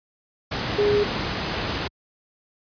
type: tone in noise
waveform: sine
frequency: 412.3 Hz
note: G#4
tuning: 13 cents flat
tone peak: -17 dBFS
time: 0.78-1.04 s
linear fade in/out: 10 ms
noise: pink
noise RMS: -26 dBFS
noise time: 0.51-1.88 s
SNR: +6 dB
effects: high-pass 60 Hz 12 dB/octave + resampled to 11025 Hz